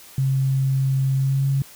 sine tone with pitch glide, 134.1 to 136.84 Hz, C3 to C#3, +43 to -22 cents, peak -17 dBFS, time 0.18-1.62 s, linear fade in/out 2 ms, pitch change +35 cents, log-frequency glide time 1.17-1.44 s, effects white hiss -45 dBFS RMS until 1.75 s

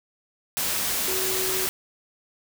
sine tone in noise, 376.2 Hz, F#4, 29 cents sharp, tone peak -30 dBFS, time 1.08-1.66 s, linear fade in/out 0 ms, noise white, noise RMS -26 dBFS, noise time 0.57-1.69 s, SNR -7 dB, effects none

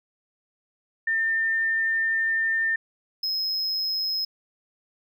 sine / triangle tone pair in turn, 1803 / 5132 Hz, A6 / E8, +42 / -47 cents, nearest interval octave + tritone, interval 1811 cents, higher second, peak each -21 / -23 dBFS, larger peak first, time 1.07-2.76 / 3.23-4.25 s, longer first, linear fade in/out 5 ms, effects none

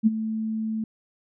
sine tone with ADSR envelope, 220 Hz, A3, in tune, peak -12 dBFS, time 0.03-0.84 s, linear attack 36 ms, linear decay 25 ms, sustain -13 dB, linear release 3 ms, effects none

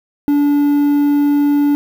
triangle tone with quantisation, 288.9 Hz, D4, 28 cents flat, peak -8 dBFS, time 0.28-1.75 s, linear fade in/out 0 ms, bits 6, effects none

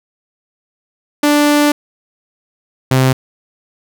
sawtooth tone pair in turn, 293.7 / 130.6 Hz, D4 / C3, 0 / -3 cents, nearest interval octave + major second, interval 1403 cents, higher first, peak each -5 dBFS, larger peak neither, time 1.23-1.72 / 2.91-3.13 s, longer first, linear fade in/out 5 ms, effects none

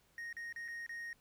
triangle tone with dropouts, 1864.7 Hz, A#6, in tune, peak -40 dBFS, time 0.18-1.13 s, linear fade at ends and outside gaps 1 ms, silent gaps 0.328-0.367 / 0.526-0.561 / 0.68-0.684 / 0.864-0.893 s, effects pink hiss -71 dBFS RMS until 1.2 s

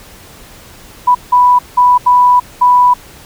sine tone bursts at uneven times, 987.8 Hz, B5, in tune, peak -4 dBFS, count 5, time 1.07-1.15 / 1.32-1.59 / 1.77-1.98 / 2.06-2.4 / 2.61-2.94 s, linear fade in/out 10 ms, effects pink hiss -37 dBFS RMS until 3.25 s

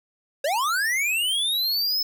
square linear sweep, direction up, 525 to 5274 Hz, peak -22 dBFS, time 0.44-2.03 s, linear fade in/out 5 ms, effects none

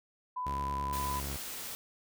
sine tone, 1000 Hz, B5, 21 cents sharp, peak -33 dBFS, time 0.36-1.2 s, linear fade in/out 10 ms
sawtooth tone with vibrato, 69.6 Hz, C#2, 8 cents sharp, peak -33 dBFS, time 0.46-1.37 s, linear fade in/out 5 ms, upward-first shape sine, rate 9.1 Hz, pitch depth 22 cents each way
white noise, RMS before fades -41 dBFS, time 0.93-1.75 s, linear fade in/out 0 ms
effects none

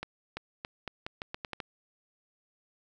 accelerating click train, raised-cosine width 0.3 ms, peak -20 dBFS, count 10, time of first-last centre 0.03-1.602 s, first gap 340 ms, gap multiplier 0.82, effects none

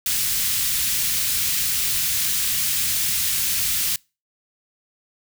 white band-stop noise, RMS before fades -22 dBFS, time 0.06-3.96 s, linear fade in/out 2 ms, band 150 to 2200 Hz, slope 12 dB/octave, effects noise-tail reverb RT60 0.3 s tail -26 dB re dry

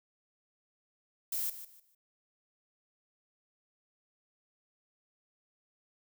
violet noise with echo, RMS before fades -34 dBFS, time 1.32-1.5 s, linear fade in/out 5 ms, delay 150 ms, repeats 3, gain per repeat -12 dB, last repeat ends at 1.95 s, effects none

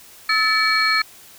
sine tone cluster, 1293 / 1751 / 2281 / 4289 Hz, E6 / A6 / C#7 / C8, -34 / -9 / +49 / +42 cents, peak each -20 dBFS, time 0.29-1.02 s, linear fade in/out 5 ms, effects tanh soft clip ceiling -8 dBFS + white hiss -45 dBFS RMS until 1.38 s

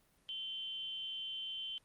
sine tone with amplitude modulation, 3088 Hz, G7, 27 cents flat, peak -37 dBFS, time 0.29-1.78 s, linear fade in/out 0 ms, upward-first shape sine, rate 298 Hz, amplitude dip 55%, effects pink hiss -71 dBFS RMS until 1.84 s + Opus 32 kbps

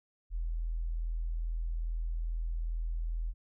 sine tone, 41.2 Hz, E1, in tune, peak -31 dBFS, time 0.3-3.34 s, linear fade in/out 50 ms, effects none

